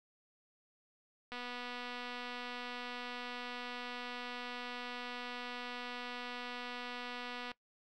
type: click train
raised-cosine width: 0.3 ms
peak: -28 dBFS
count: 1519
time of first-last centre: 1.32-7.516 s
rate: 245 Hz
effects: noise-tail reverb RT60 0.1 s tail -20 dB re dry